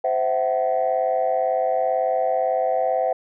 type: tone cluster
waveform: sine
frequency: 518 / 659 / 757 Hz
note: C5 / E5 / F#5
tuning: -17 / -1 / +39 cents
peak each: -22 dBFS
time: 0.04-3.13 s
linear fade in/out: 5 ms
effects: tanh soft clip ceiling -12 dBFS